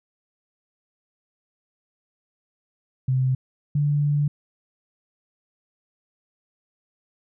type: tone pair in turn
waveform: sine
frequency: 130 / 145.92 Hz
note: C3 / D3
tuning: -11 / -11 cents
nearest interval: major second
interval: 200 cents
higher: second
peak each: -18 dBFS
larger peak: neither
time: 3.08-3.35 / 3.75-4.28 s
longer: second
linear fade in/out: 5 ms
effects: none